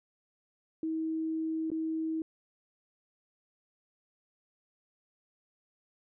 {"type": "tone with dropouts", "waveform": "sine", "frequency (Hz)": 320, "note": "D#4", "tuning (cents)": 49, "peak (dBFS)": -30, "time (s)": [0.83, 2.22], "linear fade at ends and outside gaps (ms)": 2, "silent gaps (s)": [1.703, 1.716], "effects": []}